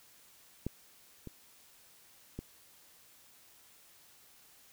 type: clicks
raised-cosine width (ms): 3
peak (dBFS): -21 / -30 / -26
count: 3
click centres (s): 0.666 / 1.273 / 2.39
effects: white hiss -61 dBFS RMS until 4.72 s